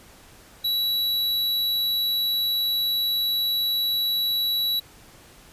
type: tone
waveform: square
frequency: 3920 Hz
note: B7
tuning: 14 cents flat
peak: -22 dBFS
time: 0.64-4.8 s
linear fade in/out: 10 ms
effects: pink hiss -50 dBFS RMS until 5.52 s + resampled to 32000 Hz